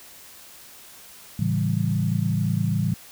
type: chord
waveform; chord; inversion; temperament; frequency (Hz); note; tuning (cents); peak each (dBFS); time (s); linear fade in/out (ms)
sine; A dominant seventh; none; equal; 110 / 138.59 / 164.81 / 196; A2 / C#3 / E3 / G3; 0 / 0 / 0 / 0; -25 / -27 / -25 / -27; 1.39-2.94; 5
effects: white hiss -46 dBFS RMS until 3.11 s